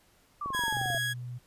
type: exponential sweep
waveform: sine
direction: down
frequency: 1200 to 659.3 Hz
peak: -32 dBFS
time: 0.41-0.98 s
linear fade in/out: 5 ms
type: click train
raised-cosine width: 2 ms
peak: -28 dBFS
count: 12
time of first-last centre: 0.46-0.947 s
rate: 22.6 Hz
type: tone with tremolo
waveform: 30% pulse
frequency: 1661.2 Hz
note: G#6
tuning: in tune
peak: -26 dBFS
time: 0.53-1.14 s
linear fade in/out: 20 ms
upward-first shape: sine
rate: 2.6 Hz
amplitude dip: 30%
type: tone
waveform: sine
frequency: 122.9 Hz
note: B2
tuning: 8 cents flat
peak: -36 dBFS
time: 0.73-1.39 s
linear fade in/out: 20 ms
effects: pink hiss -64 dBFS RMS until 1.46 s + resampled to 32000 Hz